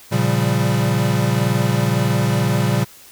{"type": "chord", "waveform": "square", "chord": "G half-diminished seventh", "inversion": "first", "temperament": "equal", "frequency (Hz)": [116.54, 138.59, 174.61, 196], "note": ["Bb2", "Db3", "F3", "G3"], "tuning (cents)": [0, 0, 0, 0], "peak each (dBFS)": [-20, -21, -25, -23], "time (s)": [0.11, 2.85], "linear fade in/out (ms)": 20, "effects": ["white hiss -44 dBFS RMS until 3.11 s"]}